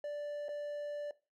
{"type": "tone with dropouts", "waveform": "triangle", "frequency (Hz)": 586, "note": "D5", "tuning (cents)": -4, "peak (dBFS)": -35, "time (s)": [0.04, 1.11], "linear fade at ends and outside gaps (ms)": 2, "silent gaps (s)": [0.484, 0.49], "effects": ["noise-tail reverb RT60 0.3 s tail -19 dB re dry"]}